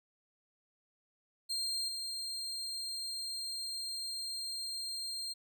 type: tone with level steps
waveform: 35% pulse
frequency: 4191 Hz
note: C8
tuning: 2 cents sharp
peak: -32 / -36 dBFS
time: 1.49-5.34 s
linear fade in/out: 20 ms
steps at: 1.88 s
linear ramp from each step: 5 ms
effects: none